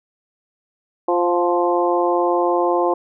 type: harmonic tone with a mistuned harmonic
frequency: 174.61 Hz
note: F3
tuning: in tune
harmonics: 2 / 3 / 4 / 5 / 6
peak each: -19 / -21 / -22 / -23 / -24 dBFS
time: 1.08-2.94 s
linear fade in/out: 5 ms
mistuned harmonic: 4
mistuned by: +18 cents
effects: none